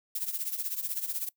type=noise with tremolo; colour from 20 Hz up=violet; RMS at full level=-30 dBFS; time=0.15-1.29 s; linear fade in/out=5 ms; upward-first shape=triangle; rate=16 Hz; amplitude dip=85%; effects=noise-tail reverb RT60 0.1 s tail -22 dB re dry